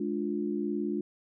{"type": "chord", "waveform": "sine", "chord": "D diminished", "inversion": "second", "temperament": "just", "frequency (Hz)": [211.4, 293.7, 352.4], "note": ["Ab3", "D4", "F4"], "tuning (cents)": [31, 0, 16], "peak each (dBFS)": -33, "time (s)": [0, 1.01], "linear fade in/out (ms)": 5, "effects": []}